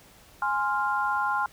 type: chord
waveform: sine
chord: F minor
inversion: first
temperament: equal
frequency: 830.6 / 1046.5 / 1396.9 Hz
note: Ab5 / C6 / F6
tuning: 0 / 0 / 0 cents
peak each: -28 dBFS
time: 0.42-1.46 s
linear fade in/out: 2 ms
effects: pink hiss -54 dBFS RMS until 1.52 s